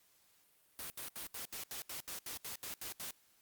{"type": "noise bursts", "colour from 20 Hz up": "white", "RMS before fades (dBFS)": -44, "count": 13, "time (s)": [0.79, 3.108], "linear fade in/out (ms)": 0, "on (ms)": 110, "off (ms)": 74, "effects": ["white hiss -70 dBFS RMS until 3.41 s", "Opus 48 kbps"]}